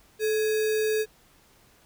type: tone with sample-and-hold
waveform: sine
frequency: 433.2 Hz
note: A4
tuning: 27 cents flat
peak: -22 dBFS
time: 0.19-1.06 s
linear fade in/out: 50 ms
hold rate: 2100 Hz
effects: pink hiss -59 dBFS RMS until 1.85 s